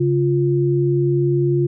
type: tone pair together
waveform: sine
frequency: 138.86 / 349.9 Hz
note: C#3 / F4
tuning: +3 / +3 cents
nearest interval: octave + major third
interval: 1600 cents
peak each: -17 dBFS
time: 0-1.67 s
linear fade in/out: 10 ms
effects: none